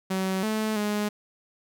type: tone with pitch steps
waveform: sawtooth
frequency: 189.4 / 217 / 208.5 Hz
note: F#3 / A3 / G#3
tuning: +41 / -24 / +7 cents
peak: -21 dBFS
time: 0.1-1.09 s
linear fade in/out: 10 ms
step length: 330 ms
effects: none